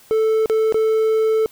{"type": "tone with dropouts", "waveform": "triangle", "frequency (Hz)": 440, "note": "A4", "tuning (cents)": 0, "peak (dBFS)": -12, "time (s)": [0.11, 1.46], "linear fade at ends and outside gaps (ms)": 0, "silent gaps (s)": [[0.459, 0.498], [0.724, 0.744]], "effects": ["white hiss -49 dBFS RMS until 1.51 s"]}